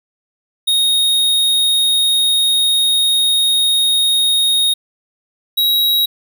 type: tone pair in turn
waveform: square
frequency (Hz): 3729 / 3847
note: A#7 / B7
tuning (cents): 0 / -46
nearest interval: minor second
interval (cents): 54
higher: second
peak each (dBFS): -12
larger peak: neither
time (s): 0.67-4.74 / 5.57-6.06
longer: first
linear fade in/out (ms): 10
effects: none